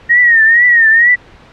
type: tone with vibrato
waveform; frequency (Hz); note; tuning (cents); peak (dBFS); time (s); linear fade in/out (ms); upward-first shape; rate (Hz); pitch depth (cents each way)
sine; 1864.7; A#6; 0; -4; 0.09-1.16; 20; triangle; 2.2; 110
effects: pink hiss -40 dBFS RMS until 1.52 s + low-pass 3000 Hz 12 dB/octave